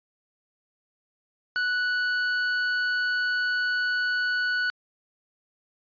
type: tone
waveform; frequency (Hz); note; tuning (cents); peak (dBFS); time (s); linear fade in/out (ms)
45% pulse; 1480; F#6; 0; -23; 1.56-4.7; 0
effects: resampled to 11025 Hz